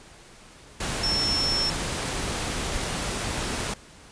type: tone in noise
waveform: sine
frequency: 5400 Hz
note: E8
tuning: 41 cents sharp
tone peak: -23 dBFS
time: 1.03-1.7 s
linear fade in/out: 5 ms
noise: pink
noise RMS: -29 dBFS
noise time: 0.8-3.74 s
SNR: +3 dB
effects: pink hiss -49 dBFS RMS until 4.11 s + resampled to 22050 Hz